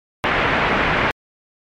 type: low-pass noise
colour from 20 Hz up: white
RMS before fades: -18 dBFS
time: 0.24-1.11 s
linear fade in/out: 0 ms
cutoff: 2300 Hz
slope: 24 dB/octave
effects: MP3 64 kbps